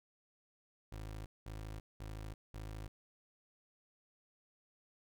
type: tone bursts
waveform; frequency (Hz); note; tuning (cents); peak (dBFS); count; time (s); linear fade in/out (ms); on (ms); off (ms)
25% pulse; 53.3; G#1; +46; -40; 4; 0.92-2.88; 5; 340; 200
effects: none